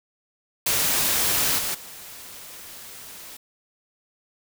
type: noise with level steps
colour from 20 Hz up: white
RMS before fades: -22 / -27 / -41 dBFS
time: 0.66-3.37 s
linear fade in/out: 5 ms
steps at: 1.58 / 1.74 s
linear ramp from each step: 10 ms
effects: none